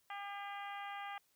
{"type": "harmonic tone", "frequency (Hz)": 402.2, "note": "G4", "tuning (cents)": 44, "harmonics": [2, 3, 4, 5, 6, 7, 8], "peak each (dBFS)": [-45, -49, -52, -51, -56, -57, -59], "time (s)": [0.1, 1.18], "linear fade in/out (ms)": 2, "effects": ["white hiss -75 dBFS RMS until 1.35 s"]}